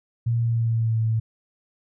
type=tone with pitch glide; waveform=sine; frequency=116.9 to 111.81 Hz; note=A#2 to A2; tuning=+5 to +28 cents; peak=-19 dBFS; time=0.26-1.2 s; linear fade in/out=10 ms; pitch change=-77 cents; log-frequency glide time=0.39-1.03 s; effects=none